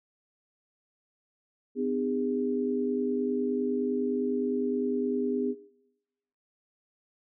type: tone cluster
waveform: sine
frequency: 253.1 / 302.9 / 406.2 Hz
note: B3 / D#4 / G#4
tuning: +43 / -46 / -38 cents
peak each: -29 / -36 / -30 dBFS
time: 1.75-5.55 s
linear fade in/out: 50 ms
effects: noise-tail reverb RT60 0.9 s tail -19 dB re dry